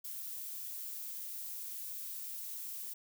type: noise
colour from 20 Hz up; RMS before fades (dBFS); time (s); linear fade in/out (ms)
violet; -43; 0.04-2.94; 10
effects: none